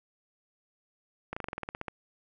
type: slowing click train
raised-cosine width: 0.5 ms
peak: -20 dBFS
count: 12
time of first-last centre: 1.33-1.882 s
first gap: 35 ms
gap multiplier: 1.07
effects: none